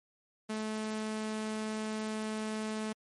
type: tone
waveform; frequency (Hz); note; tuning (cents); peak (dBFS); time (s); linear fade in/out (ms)
sawtooth; 216.7; A3; -26; -30; 0.49-2.93; 10
effects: MP3 48 kbps